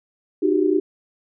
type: tone cluster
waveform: sine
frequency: 306.1 / 364 / 393.4 Hz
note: D#4 / F#4 / G4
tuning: -28 / -28 / +6 cents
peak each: -20 dBFS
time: 0.42-0.8 s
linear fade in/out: 10 ms
effects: none